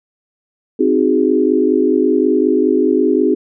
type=chord; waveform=sine; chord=Ab dominant seventh; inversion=first; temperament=equal; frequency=261.6 / 311.1 / 370 / 415.3 Hz; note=C4 / Eb4 / Gb4 / Ab4; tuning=0 / 0 / 0 / 0 cents; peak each=-16 dBFS; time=0.79-3.35 s; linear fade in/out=10 ms; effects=none